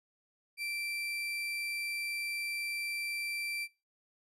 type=tone; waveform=35% pulse; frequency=2346 Hz; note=D7; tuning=2 cents flat; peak=-33 dBFS; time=0.57-3.68 s; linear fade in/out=50 ms; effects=noise-tail reverb RT60 0.3 s tail -23 dB re dry + resampled to 32000 Hz